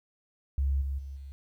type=tone with level steps; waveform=sine; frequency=68.6 Hz; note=C#2; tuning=17 cents flat; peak=-24 / -29 / -37 / -40 dBFS; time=0.58-1.32 s; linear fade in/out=0 ms; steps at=0.81 / 0.98 / 1.16 s; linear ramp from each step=10 ms; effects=11-bit